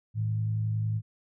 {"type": "tone pair together", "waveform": "sine", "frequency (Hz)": [109.03, 160], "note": ["A2", "D#3"], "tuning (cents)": [-15, 49], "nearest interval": "perfect fifth", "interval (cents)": 664, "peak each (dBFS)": [-26, -37], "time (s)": [0.14, 1.02], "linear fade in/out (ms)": 50, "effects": []}